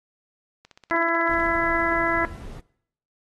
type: click train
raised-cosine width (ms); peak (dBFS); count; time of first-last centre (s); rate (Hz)
0.2; -29; 14; 0.65-1.462; 16
type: harmonic tone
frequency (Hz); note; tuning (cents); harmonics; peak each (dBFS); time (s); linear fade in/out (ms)
334.6; E4; +26; 1 / 2 / 3 / 4 / 5 / 6; -27 / -27 / -27 / -27 / -27 / -27; 0.91-2.25; 0
type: noise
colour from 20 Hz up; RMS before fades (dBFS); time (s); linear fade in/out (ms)
brown; -37; 1.29-2.6; 5
effects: noise-tail reverb RT60 0.7 s tail -21 dB re dry + AAC 32 kbps